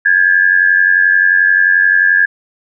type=tone pair together; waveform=sine; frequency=1619.6 / 1711 Hz; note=G#6 / A6; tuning=-44 / -49 cents; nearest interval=minor second; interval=95 cents; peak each=-10 dBFS; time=0.05-2.26 s; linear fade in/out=10 ms; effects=none